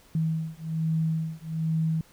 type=beating tone pair; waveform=sine; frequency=159.9 / 161.1 Hz; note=D#3 / E3; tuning=+48 / -39 cents; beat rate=1.2 Hz; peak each=-28 dBFS; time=0.15-2.01 s; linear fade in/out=2 ms; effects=pink hiss -57 dBFS RMS until 2.12 s